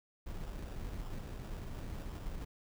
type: noise with sample-and-hold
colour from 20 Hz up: brown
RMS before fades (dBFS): -42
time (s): 0.26-2.45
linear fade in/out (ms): 10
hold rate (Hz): 2100
effects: none